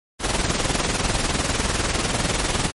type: noise with tremolo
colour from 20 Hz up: pink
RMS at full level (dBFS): -19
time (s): 0.19-2.72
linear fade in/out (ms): 50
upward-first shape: triangle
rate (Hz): 20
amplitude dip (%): 70
effects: MP3 48 kbps